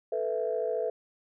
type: chord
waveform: sine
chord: A suspended second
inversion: none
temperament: equal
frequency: 440 / 493.9 / 659.3 Hz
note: A4 / B4 / E5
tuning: 0 / 0 / 0 cents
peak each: -31 / -31 / -32 dBFS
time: 0.12-0.9 s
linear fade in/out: 5 ms
effects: tanh soft clip ceiling -18 dBFS